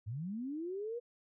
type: linear sweep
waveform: sine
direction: up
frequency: 95.9 to 489.3 Hz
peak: -37 dBFS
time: 0.06-1 s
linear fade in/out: 20 ms
effects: none